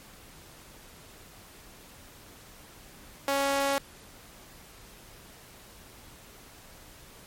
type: tone with high-pass filter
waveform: sawtooth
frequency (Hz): 277.3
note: C#4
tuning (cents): +1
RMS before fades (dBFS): -27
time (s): 3.28-3.78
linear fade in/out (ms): 0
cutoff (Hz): 570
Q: 1.3
effects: pink hiss -51 dBFS RMS until 7.26 s + MP3 64 kbps